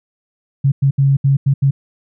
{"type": "tone bursts at uneven times", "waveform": "sine", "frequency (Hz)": 137.7, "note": "C#3", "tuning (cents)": -11, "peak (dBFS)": -9, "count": 6, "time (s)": [[0.64, 0.72], [0.82, 0.91], [0.98, 1.17], [1.24, 1.37], [1.46, 1.54], [1.62, 1.71]], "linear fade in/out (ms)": 10, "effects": []}